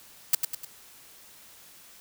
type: noise with echo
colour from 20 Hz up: blue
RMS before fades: -19 dBFS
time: 0.33-0.35 s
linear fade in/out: 5 ms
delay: 100 ms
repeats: 3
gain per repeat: -6 dB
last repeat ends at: 0.65 s
effects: white hiss -52 dBFS RMS until 2 s